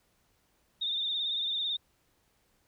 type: tone with vibrato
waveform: sine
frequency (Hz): 3637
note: A#7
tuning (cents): -43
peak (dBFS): -29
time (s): 0.81-1.77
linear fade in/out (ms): 10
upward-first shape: triangle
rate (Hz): 18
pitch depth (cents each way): 69
effects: pink hiss -71 dBFS RMS until 2.67 s